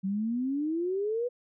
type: exponential sweep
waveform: sine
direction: up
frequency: 187.3 to 499.6 Hz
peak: -27 dBFS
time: 0.03-1.29 s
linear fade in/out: 20 ms
effects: none